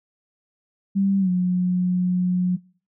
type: tone with pitch glide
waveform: sine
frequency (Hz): 196 to 180.77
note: G3 to F#3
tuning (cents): 0 to -40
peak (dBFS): -17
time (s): 0.95-2.57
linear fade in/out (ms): 20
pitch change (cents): -140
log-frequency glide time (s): 1.19-1.3
effects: noise-tail reverb RT60 0.5 s tail -24 dB re dry